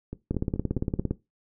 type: two click trains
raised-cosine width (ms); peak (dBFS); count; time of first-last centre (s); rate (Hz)
3; -21 / -13; 5 / 15; 0.13-0.99 / 0.31-1.11; 4.65 / 17.5
effects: noise-tail reverb RT60 0.2 s tail -17 dB re dry